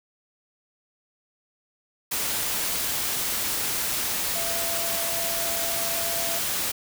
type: tone in noise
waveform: sine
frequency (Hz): 673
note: E5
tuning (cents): +36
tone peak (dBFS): -33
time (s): 4.35-6.39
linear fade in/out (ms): 10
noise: white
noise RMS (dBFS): -27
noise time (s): 2.11-6.72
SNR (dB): -9
effects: none